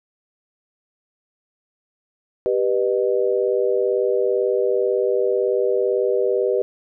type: chord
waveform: sine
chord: G augmented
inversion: none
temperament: just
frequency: 392 / 490 / 612.5 Hz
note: G4 / B4 / D#5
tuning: 0 / -14 / -27 cents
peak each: -20 / -20 / -25 dBFS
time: 2.46-6.62 s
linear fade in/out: 0 ms
effects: none